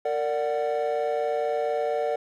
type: chord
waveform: triangle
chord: Bb augmented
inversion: none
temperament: equal with one note detuned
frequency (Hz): 458.9 / 587.3 / 740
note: Bb4 / D5 / F#5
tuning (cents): -27 / 0 / 0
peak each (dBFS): -25 / -25 / -27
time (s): 0.05-2.16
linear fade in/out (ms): 5
effects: tanh soft clip ceiling -15 dBFS